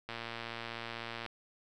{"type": "click train", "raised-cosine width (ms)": 0.3, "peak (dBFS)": -24, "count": 137, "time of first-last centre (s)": [0.09, 1.262], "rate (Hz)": 116, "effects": []}